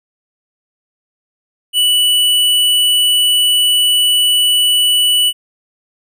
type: tone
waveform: square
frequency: 2960 Hz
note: F#7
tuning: in tune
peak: -10 dBFS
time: 1.73-5.33 s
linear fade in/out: 50 ms
effects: none